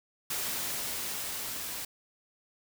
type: noise with level ramp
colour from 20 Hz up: white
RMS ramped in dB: -33 to -38 dBFS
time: 0.3-1.85 s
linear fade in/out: 5 ms
effects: none